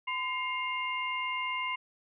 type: tone cluster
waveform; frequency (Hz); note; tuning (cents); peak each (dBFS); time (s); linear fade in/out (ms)
sine; 1019 / 2130 / 2796; C6 / C7 / F7; -46 / +30 / +1; -34 / -34 / -38; 0.07-1.76; 10
effects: none